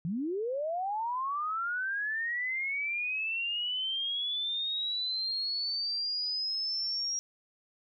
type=linear sweep; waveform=sine; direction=up; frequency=153 to 5660 Hz; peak=-30 dBFS; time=0.05-7.19 s; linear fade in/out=0 ms; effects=none